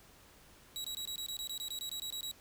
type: tone bursts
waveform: sawtooth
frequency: 3876 Hz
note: B7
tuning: 33 cents flat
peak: -35 dBFS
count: 15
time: 0.76-2.313 s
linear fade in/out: 0 ms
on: 83 ms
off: 22 ms
effects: pink hiss -60 dBFS RMS until 2.4 s